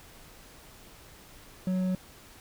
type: tone with hard clipping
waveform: triangle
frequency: 185 Hz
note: F#3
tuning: in tune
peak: -27 dBFS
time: 1.67-1.95 s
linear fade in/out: 2 ms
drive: 9 dB
effects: pink hiss -52 dBFS RMS until 2.4 s